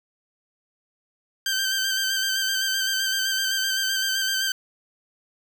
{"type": "tone with vibrato", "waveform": "15% pulse", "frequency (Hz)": 1560, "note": "G6", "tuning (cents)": -9, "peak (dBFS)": -16, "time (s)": [1.46, 4.52], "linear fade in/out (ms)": 2, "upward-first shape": "square", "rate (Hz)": 7.8, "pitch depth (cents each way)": 24, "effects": []}